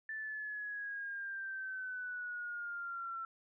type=exponential sweep; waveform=sine; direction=down; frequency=1766 to 1344 Hz; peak=-39 dBFS; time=0.09-3.25 s; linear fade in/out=2 ms; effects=none